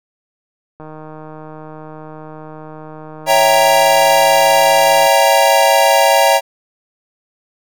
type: click train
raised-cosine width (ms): 1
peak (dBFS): -20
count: 662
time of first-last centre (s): 0.8-5.065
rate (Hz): 155
type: chord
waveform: square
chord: C# diminished seventh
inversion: none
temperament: equal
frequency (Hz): 554.4 / 659.3 / 784 / 932.3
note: C#5 / E5 / G5 / Bb5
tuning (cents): 0 / 0 / 0 / 0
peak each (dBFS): -15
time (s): 3.26-6.41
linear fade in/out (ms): 50
effects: none